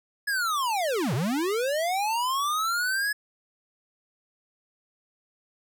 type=linear two-way sweep; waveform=square; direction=down then up; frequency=1706 to 108.7 to 1706 Hz; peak=-25 dBFS; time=0.27-3.13 s; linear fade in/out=10 ms; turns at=1.14 s; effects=none